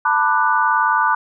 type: chord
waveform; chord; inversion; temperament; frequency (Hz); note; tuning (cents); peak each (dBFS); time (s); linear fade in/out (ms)
sine; B minor seventh; third; just; 889 / 987.8 / 1185.3 / 1481.6; A5 / B5 / D6 / F#6; +18 / 0 / +16 / +2; -19; 0.05-1.15; 5
effects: none